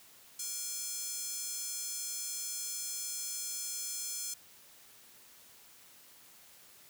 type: tone with high-pass filter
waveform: square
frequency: 474.9 Hz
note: A#4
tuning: 32 cents sharp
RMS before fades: -39 dBFS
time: 0.39-4.34 s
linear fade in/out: 5 ms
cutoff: 6700 Hz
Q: 2.1
effects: white hiss -58 dBFS RMS until 6.89 s + high-pass 60 Hz 12 dB/octave